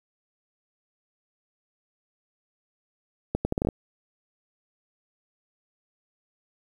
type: accelerating click train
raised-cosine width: 2 ms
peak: -11 dBFS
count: 8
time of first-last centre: 3.35-3.688 s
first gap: 100 ms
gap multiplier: 0.74
effects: 8-bit